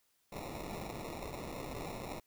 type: noise with sample-and-hold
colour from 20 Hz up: violet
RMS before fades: -43 dBFS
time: 0.32-2.2 s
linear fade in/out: 5 ms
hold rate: 1575 Hz
effects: white hiss -75 dBFS RMS until 2.26 s